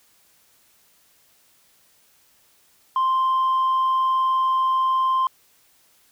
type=tone; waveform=sine; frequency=1046.5 Hz; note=C6; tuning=in tune; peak=-15 dBFS; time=2.96-5.27 s; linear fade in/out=2 ms; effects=tanh soft clip ceiling -16 dBFS + white hiss -59 dBFS RMS until 6.11 s